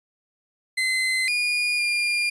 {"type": "tone with pitch steps", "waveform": "35% pulse", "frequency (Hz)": [2053, 2438, 2409], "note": ["C7", "D#7", "D7"], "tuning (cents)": [-33, -36, 43], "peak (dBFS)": -19, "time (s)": [0.77, 2.3], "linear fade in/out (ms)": 10, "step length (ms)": 510, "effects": ["resampled to 22050 Hz"]}